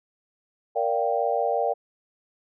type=chord; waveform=sine; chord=G minor seventh; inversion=first; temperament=equal with one note detuned; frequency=466.2 / 583.3 / 698.5 / 784 Hz; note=Bb4 / D5 / F5 / G5; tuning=0 / -12 / 0 / 0 cents; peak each=-27 dBFS; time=0.75-1.74 s; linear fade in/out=20 ms; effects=none